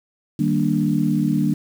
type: chord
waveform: sine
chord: Eb major seventh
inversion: none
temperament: equal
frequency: 155.56 / 196 / 233.1 / 293.7 Hz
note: Eb3 / G3 / Bb3 / D4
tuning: 0 / 0 / 0 / 0 cents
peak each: -22 dBFS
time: 0.39-1.54 s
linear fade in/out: 5 ms
effects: 7-bit